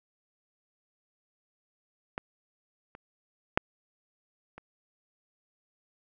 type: clicks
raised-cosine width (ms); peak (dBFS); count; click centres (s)
0.5; -18 / -30 / -6 / -29; 4; 2.179 / 2.951 / 3.575 / 4.58
effects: none